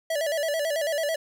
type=tone with vibrato; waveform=square; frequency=615 Hz; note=D#5; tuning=20 cents flat; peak=-25 dBFS; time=0.1-1.16 s; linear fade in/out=5 ms; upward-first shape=square; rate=9.1 Hz; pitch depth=100 cents each way; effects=none